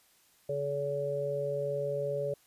harmonic tone, 142.4 Hz, C#3, 47 cents sharp, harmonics 1 / 3 / 4, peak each -39 / -35 / -32 dBFS, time 0.49-2.34 s, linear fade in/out 5 ms, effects white hiss -65 dBFS RMS until 2.46 s + resampled to 32000 Hz

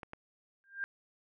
clicks, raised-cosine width 0.5 ms, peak -28 dBFS, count 2, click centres 0.032 / 0.134 s
sine tone with exponential growth, 1595 Hz, G6, 30 cents sharp, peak -30 dBFS, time 0.64-0.84 s, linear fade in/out 0 ms, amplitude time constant 43 ms
effects none

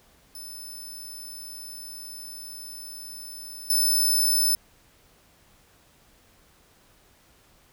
10% pulse tone with level steps, 5274 Hz, E8, in tune, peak -32 / -14 dBFS, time 0.35-4.55 s, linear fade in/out 2 ms, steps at 3.7 s, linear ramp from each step 2 ms, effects pink hiss -59 dBFS RMS until 7.72 s

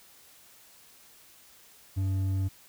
sine tone with hard clipping, 95.7 Hz, G2, 41 cents flat, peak -27 dBFS, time 1.96-2.49 s, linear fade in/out 20 ms, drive 5 dB, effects white hiss -56 dBFS RMS until 2.68 s

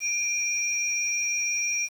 sine tone pair together, 2394 / 5694 Hz, D7 / F8, +33 / +33 cents, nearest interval octave + minor third, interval 1500 cents, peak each -27 dBFS, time 0-1.89 s, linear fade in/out 50 ms, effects 8-bit

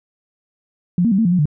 sine tone with pitch steps, 176.5 / 232.7 / 192.2 / 225.8 / 174.2 / 181.3 / 148.5 Hz, F3 / A#3 / G3 / A3 / F3 / F#3 / D3, +19 / -3 / -34 / +45 / -4 / -35 / +20 cents, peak -12 dBFS, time 0.98-1.456 s, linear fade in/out 2 ms, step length 68 ms, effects none

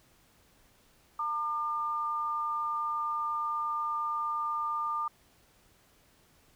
sine tone pair together, 910 / 1201.4 Hz, A#5 / D6, -42 / +39 cents, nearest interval perfect fourth, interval 481 cents, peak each -37 / -30 dBFS, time 1.19-5.08 s, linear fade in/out 5 ms, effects pink hiss -64 dBFS RMS until 6.55 s

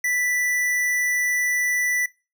square tone, 1975.5 Hz, B6, in tune, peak -21 dBFS, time 0.04-2.06 s, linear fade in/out 5 ms, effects noise-tail reverb RT60 0.3 s tail -22 dB re dry

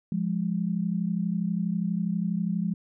sine tone pair together, 174.5 / 206.8 Hz, F3 / G#3, -1 / -7 cents, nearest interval minor third, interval 294 cents, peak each -27 / -28 dBFS, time 0.12-2.74 s, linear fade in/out 2 ms, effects none

